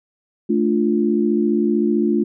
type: chord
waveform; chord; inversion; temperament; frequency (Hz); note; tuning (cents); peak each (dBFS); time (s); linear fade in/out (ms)
sine; D minor; second; equal; 220 / 293.7 / 349.2; A3 / D4 / F4; 0 / 0 / 0; -18 / -21 / -19; 0.49-2.24; 10
effects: none

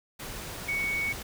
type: tone in noise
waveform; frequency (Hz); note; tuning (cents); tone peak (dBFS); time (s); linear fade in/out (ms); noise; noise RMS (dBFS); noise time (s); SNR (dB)
sine; 2229; C#7; +9; -27; 0.68-1.13; 10; pink; -39; 0.19-1.23; +9
effects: none

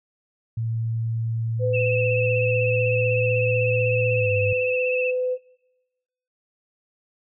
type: tone with pitch glide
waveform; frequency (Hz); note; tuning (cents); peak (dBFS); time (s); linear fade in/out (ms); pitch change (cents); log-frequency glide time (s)
sine; 113.7 to 103.07; A#2 to G#2; -43 to -13; -23; 0.57-4.53; 5; -170; 4.16-4.32
type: tone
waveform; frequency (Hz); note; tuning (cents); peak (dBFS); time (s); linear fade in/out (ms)
sine; 505; B4; +39; -21; 1.59-5.38; 50
type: tone with vibrato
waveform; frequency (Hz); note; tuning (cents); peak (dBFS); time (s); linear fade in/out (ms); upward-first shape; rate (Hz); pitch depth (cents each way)
sine; 2631; E7; -4; -25; 1.73-5.12; 20; sine; 16; 46
effects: noise-tail reverb RT60 1.0 s tail -22 dB re dry

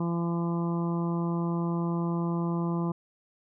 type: harmonic tone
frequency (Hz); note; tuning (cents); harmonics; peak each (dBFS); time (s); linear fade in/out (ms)
170; F3; -46; 1 / 2 / 3 / 4 / 5 / 6 / 7; -27 / -33 / -43 / -43 / -43 / -39 / -45; 0-2.92; 5
effects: none

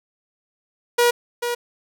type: tone with echo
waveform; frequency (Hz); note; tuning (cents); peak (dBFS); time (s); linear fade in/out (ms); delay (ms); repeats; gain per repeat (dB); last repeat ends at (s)
sawtooth; 480; B4; -49; -10; 0.98-1.11; 10; 440; 1; -8; 1.55
effects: none

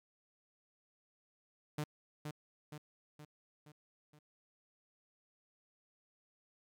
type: tone with echo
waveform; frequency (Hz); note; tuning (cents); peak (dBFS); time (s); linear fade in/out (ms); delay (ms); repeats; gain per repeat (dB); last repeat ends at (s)
sawtooth; 150; D3; +37; -32; 1.78-1.84; 5; 470; 5; -5; 4.19
effects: AAC 64 kbps

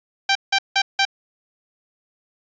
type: tone bursts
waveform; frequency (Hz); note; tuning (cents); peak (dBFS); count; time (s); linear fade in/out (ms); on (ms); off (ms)
10% pulse; 784; G5; 0; -7; 4; 0.29-1.052; 5; 63; 170
effects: resampled to 16000 Hz

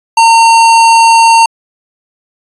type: tone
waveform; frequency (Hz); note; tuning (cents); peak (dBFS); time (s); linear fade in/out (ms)
square; 913; A#5; -36; -3; 0.17-1.46; 5
effects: resampled to 24000 Hz

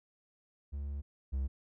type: tone pair in turn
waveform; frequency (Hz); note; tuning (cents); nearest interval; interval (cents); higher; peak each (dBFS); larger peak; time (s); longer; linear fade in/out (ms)
triangle; 71 / 67.02; C#2 / C2; +42 / +42; minor second; 100; first; -34 / -29; second; 0.72-1.02 / 1.32-1.48; first; 20
effects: none

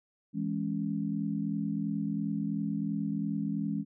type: chord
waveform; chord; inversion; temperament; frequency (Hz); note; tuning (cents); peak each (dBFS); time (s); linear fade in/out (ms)
sine; C# minor; first; equal; 164.81 / 207.7 / 277.2; E3 / G#3 / C#4; 0 / 0 / 0; -35 / -32 / -35; 0.33-3.85; 50
effects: none

